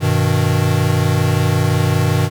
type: chord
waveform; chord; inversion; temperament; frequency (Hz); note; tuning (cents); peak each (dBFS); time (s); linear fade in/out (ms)
square; G augmented; none; equal; 98 / 123.47 / 155.56; G2 / B2 / D#3; 0 / 0 / 0; -18; 0-2.3; 50
effects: none